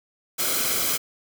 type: noise with comb filter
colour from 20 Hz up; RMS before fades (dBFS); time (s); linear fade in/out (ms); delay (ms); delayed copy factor
white; -24; 0.38-0.98; 20; 1.1; -0.6
effects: none